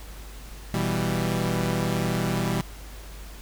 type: chord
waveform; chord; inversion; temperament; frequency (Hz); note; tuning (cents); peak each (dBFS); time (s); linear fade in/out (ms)
sawtooth; E minor; second; equal; 123.47 / 164.81 / 196; B2 / E3 / G3; 0 / 0 / 0; -24; 0.74-2.61; 0
effects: added 50 Hz sine -39 dBFS peak until 3.41 s + pink hiss -46 dBFS RMS until 3.41 s